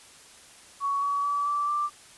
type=tone with pitch steps; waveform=sine; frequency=1120 / 1134.3 / 1148.8 / 1163.5 / 1178.4 Hz; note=C#6 / C#6 / D6 / D6 / D6; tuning=+18 / +39 / -39 / -17 / +6 cents; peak=-24 dBFS; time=0.8-1.9 s; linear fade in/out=50 ms; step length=220 ms; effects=white hiss -51 dBFS RMS until 2.17 s + resampled to 24000 Hz